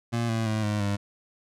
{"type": "tone with pitch steps", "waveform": "25% pulse", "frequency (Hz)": [117.2, 112.95, 108.85, 104.9, 101.09], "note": ["A#2", "A2", "A2", "G#2", "G#2"], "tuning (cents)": [10, 46, -18, 18, -46], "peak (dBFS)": -21, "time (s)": [0.12, 0.97], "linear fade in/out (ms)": 20, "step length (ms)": 170, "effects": ["low-pass 9000 Hz 12 dB/octave"]}